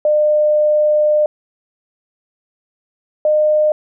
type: tone pair in turn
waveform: sine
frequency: 603 / 609 Hz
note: D5 / D#5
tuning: +46 / -37 cents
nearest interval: unison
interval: 17 cents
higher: second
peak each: -10 dBFS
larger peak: neither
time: 0.05-1.26 / 3.25-3.72 s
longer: first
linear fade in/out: 2 ms
effects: none